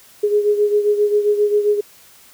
sine beating tone pair, 414.3 / 421.8 Hz, G#4 / G#4, -4 / +27 cents, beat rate 7.5 Hz, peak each -14 / -20 dBFS, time 0.23-1.81 s, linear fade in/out 10 ms, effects white hiss -47 dBFS RMS until 2.33 s

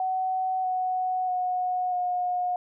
sine tone with pitch steps, 750 / 740.1 / 730.3 / 720.7 Hz, F#5 / F#5 / F#5 / F#5, +23 / 0 / -23 / -46 cents, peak -24 dBFS, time 0-2.56 s, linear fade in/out 2 ms, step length 640 ms, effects none

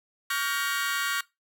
sawtooth chord, G half-diminished seventh, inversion second, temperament just, 1128.9 / 1411.2 / 1568 / 1881.6 Hz, Db6 / F6 / G6 / Bb6, +31 / +18 / 0 / +16 cents, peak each -28 / -27 / -30 / -29 dBFS, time 0.3-1.21 s, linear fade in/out 5 ms, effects noise-tail reverb RT60 0.2 s tail -20 dB re dry

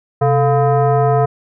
sine tone with frequency modulation, 130.81 Hz, C3, in tune, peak -10 dBFS, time 0.21-1.26 s, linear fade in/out 10 ms, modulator 570 Hz, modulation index 1.3, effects none

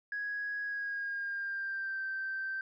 sine tone with pitch glide, 1661.2 to 1558.9 Hz, G#6 to G6, 0 to -10 cents, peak -33 dBFS, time 0.12-2.61 s, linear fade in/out 2 ms, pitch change -110 cents, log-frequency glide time 0.62-2.03 s, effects tanh soft clip ceiling -29 dBFS

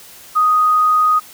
sine tone, 1246 Hz, D#6, 2 cents sharp, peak -10 dBFS, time 0.35-1.2 s, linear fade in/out 20 ms, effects white hiss -40 dBFS RMS until 1.33 s

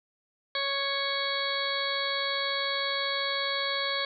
harmonic tone, 554.4 Hz, C#5, in tune, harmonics 1 / 2 / 3 / 4 / 6 / 7 / 8, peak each -35 / -35 / -35 / -35 / -35 / -35 / -35 dBFS, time 0.55-4.05 s, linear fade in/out 2 ms, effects none

